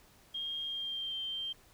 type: tone with pitch glide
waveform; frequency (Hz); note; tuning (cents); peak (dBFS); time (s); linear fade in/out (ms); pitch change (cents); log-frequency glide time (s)
sine; 3228 to 3149; G#7 to G7; -50 to +7; -35; 0.34-1.53; 10; -43; 0.64-1.17
effects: pink hiss -62 dBFS RMS until 1.73 s